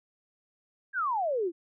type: exponential sweep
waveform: sine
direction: down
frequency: 1661.2 to 320.9 Hz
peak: -26 dBFS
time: 0.93-1.52 s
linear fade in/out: 50 ms
effects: none